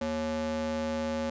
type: ring-modulated tone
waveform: square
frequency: 156.8 Hz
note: D#3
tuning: 14 cents sharp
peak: -27 dBFS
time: 0.01-1.3 s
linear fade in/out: 5 ms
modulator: 392 Hz
effects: resampled to 16000 Hz